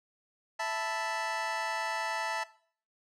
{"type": "chord", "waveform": "25% pulse", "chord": "E suspended fourth", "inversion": "none", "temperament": "just", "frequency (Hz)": [659.3, 879, 988.9], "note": ["E5", "A5", "B5"], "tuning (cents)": [0, -2, 2], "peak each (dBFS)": [-33, -30, -36], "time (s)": [0.59, 2.44], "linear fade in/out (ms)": 10, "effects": ["noise-tail reverb RT60 0.5 s tail -18 dB re dry", "low-pass 7000 Hz 12 dB/octave"]}